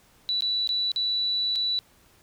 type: tone with dropouts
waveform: sine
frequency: 3951 Hz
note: B7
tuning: in tune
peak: -23 dBFS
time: 0.29-1.79 s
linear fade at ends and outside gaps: 0 ms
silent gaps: 0.407-0.422 / 0.674-0.691 / 0.917-0.961 / 1.555-1.559 s
effects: pink hiss -59 dBFS RMS until 2.22 s